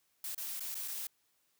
blue noise with dropouts, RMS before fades -40 dBFS, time 0.24-1.07 s, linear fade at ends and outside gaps 2 ms, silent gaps 0.348-0.378 / 0.596-0.605 / 0.744-0.752 / 0.878-0.881 s, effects white hiss -75 dBFS RMS until 1.59 s + high-pass 60 Hz 12 dB/octave

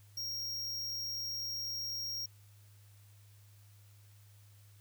square tone, 5588 Hz, F8, in tune, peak -37 dBFS, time 0.17-2.26 s, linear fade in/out 5 ms, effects added 102 Hz sine -57 dBFS peak until 4.8 s + white hiss -67 dBFS RMS until 4.8 s

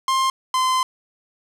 45% pulse tone pair in turn, 1057 / 1032.3 Hz, C6 / C6, +17 / -24 cents, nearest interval unison, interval 41 cents, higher first, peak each -17 dBFS, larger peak neither, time 0.08-0.3 / 0.54-0.83 s, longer second, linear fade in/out 2 ms, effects low-pass 10000 Hz 12 dB/octave + 8-bit

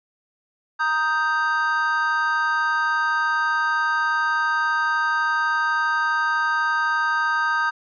triangle chord, Eb major, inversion second, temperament equal, 932.3 / 1244.5 / 1568 Hz, Bb5 / Eb6 / G6, 0 / 0 / 0 cents, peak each -24 / -22 / -20 dBFS, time 0.79-7.71 s, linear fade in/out 20 ms, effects resampled to 16000 Hz

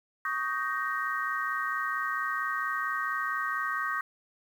sine chord, Eb dominant seventh, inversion third, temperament just, 1120.1 / 1244.5 / 1555.6 / 1866.8 Hz, Db6 / Eb6 / G6 / Bb6, +18 / 0 / -14 / +2 cents, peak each -34 dBFS, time 0.25-4.01 s, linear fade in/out 2 ms, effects 9-bit

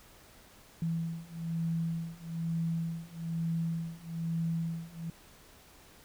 sine beating tone pair, 164.81 / 165.91 Hz, E3 / E3, 0 / +11 cents, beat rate 1.1 Hz, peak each -35 / -34 dBFS, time 0.82-5.1 s, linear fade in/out 2 ms, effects pink hiss -57 dBFS RMS until 6.04 s

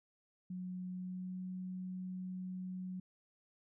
sine tone with pitch glide, 182.6 to 184.4 Hz, F#3 to F#3, -23 to -6 cents, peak -40 dBFS, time 0.5-3 s, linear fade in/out 5 ms, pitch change +17 cents, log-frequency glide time 0.91-1.4 s, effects none

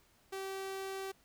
sawtooth tone, 386.2 Hz, G4, 26 cents flat, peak -35 dBFS, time 0.32-1.12 s, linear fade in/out 10 ms, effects pink hiss -68 dBFS RMS until 1.24 s

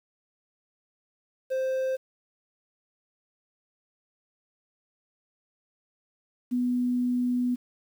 triangle / sine tone pair in turn, 523.3 / 247 Hz, C5 / B3, 0 / 0 cents, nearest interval octave + minor second, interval 1300 cents, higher first, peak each -23 dBFS, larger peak neither, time 1.5-1.97 / 6.51-7.56 s, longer second, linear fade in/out 20 ms, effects 9-bit

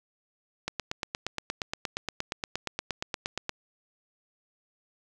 click train, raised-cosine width 0.2 ms, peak -13 dBFS, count 25, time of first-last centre 0.68-3.494 s, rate 8.53 Hz, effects none

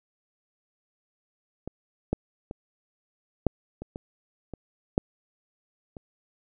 clicks, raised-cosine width 2 ms, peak -21 / -11 / -22 / -7 / -23 / -22 / -23 / -7 / -27 dBFS, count 9, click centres 1.676 / 2.13 / 2.511 / 3.467 / 3.82 / 3.959 / 4.537 / 4.979 / 5.968 s, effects none

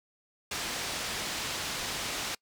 white low-pass noise, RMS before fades -35 dBFS, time 0.51-2.35 s, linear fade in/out 5 ms, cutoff 5600 Hz, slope 12 dB/octave, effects noise-tail reverb RT60 0.1 s tail -25 dB re dry

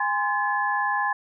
sine tone cluster, 821 / 1037 / 1717 Hz, G#5 / C6 / A6, -20 / -16 / -43 cents, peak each -26 dBFS, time 0-1.13 s, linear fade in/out 5 ms, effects none

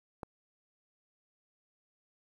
click, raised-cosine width 1 ms, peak -25 dBFS, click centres 0.232 s, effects 9-bit

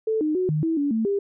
sine tone with pitch steps, 440.2 / 306.7 / 368.4 / 152.9 / 325.4 / 285.9 / 222.8 / 400.3 Hz, A4 / D#4 / F#4 / D#3 / E4 / D4 / A3 / G4, +1 / -25 / -7 / -30 / -22 / -46 / +22 / +36 cents, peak -20 dBFS, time 0.07-1.19 s, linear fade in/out 5 ms, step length 140 ms, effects none

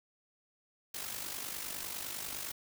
white noise with amplitude modulation, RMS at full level -38 dBFS, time 0.94-2.52 s, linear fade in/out 5 ms, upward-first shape sine, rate 49.9 Hz, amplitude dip 60%, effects none

